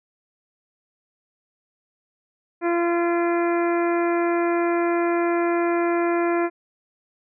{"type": "harmonic tone", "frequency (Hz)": 342.9, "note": "F4", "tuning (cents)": -32, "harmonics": [1, 2, 3, 4, 5, 6, 7], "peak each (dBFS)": [-20, -26, -30, -32, -34, -36, -37], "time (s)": [2.61, 6.5], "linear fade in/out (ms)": 50, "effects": []}